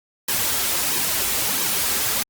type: noise with flanger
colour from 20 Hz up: white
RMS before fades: -22 dBFS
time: 0.28-2.23 s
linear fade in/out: 5 ms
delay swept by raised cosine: 1.4 to 6.6 ms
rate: 1.5 Hz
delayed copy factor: -0.65
effects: Opus 48 kbps